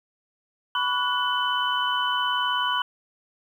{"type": "tone cluster", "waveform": "sine", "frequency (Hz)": [990, 1129, 1472, 3013], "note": ["B5", "C#6", "F#6", "F#7"], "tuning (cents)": [4, 31, -9, 31], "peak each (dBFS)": [-26, -30, -28, -27], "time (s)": [0.75, 2.82], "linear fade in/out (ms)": 2, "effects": ["9-bit"]}